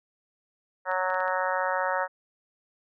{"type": "harmonic tone", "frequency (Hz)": 185, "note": "F#3", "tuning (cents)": 0, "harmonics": [3, 4, 5, 6, 7, 8, 9, 10], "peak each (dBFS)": [-30, -34, -30, -36, -33, -34, -36, -36], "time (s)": [0.85, 2.08], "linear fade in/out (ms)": 50}
{"type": "clicks", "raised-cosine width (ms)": 0.3, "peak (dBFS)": -31, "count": 5, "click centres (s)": [0.915, 1.102, 1.144, 1.204, 1.28]}
{"effects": []}